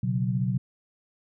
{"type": "chord", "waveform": "sine", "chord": "B suspended second", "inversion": "none", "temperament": "equal", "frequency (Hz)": [123.47, 138.59, 185], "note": ["B2", "C#3", "F#3"], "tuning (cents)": [0, 0, 0], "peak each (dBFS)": [-26, -30, -28], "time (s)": [0.03, 0.58], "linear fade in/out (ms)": 5, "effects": []}